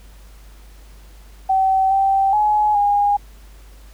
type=tone with pitch steps; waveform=sine; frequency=766 / 779 / 844 / 816 Hz; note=G5 / G5 / G#5 / G#5; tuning=-40 / -11 / +28 / -31 cents; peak=-13 dBFS; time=1.49-3.17 s; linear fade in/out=10 ms; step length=420 ms; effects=added 50 Hz sine -40 dBFS peak until 3.93 s + pink hiss -51 dBFS RMS until 3.93 s